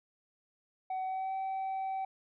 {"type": "tone with pitch glide", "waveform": "sine", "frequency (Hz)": [753, 767.9], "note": ["F#5", "G5"], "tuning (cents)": [30, -36], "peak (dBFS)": -30, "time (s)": [0.9, 2.05], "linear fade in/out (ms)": 5, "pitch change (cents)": 34, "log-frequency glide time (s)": [1.04, 1.34], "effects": ["tanh soft clip ceiling -32 dBFS"]}